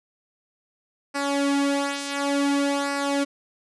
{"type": "tone with flanger", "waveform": "sawtooth", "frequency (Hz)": 281.5, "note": "C#4", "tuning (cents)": 27, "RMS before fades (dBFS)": -24, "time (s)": [1.14, 3.25], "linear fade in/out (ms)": 20, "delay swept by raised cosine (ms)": [0.29, 3.49], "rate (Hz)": 0.56, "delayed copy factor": -0.7, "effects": ["resampled to 24000 Hz"]}